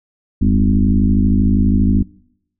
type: tone with frequency modulation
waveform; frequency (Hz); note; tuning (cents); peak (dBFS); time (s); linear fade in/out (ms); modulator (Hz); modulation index
sine; 138.59; C#3; 0; -10; 0.41-2.03; 10; 52.6; 2.5
effects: noise-tail reverb RT60 0.8 s tail -24 dB re dry